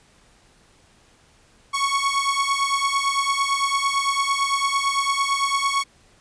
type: beating tone pair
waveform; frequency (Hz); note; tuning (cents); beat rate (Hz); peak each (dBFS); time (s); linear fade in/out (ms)
sawtooth; 1104 / 1112.9; C#6 / C#6; -7 / +6; 8.9; -19; 1.73-5.84; 20
effects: pink hiss -56 dBFS RMS until 6.2 s + resampled to 22050 Hz